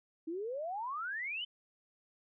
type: exponential sweep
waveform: sine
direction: up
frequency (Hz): 311.1 to 3100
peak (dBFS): -36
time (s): 0.27-1.45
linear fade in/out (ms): 10
effects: none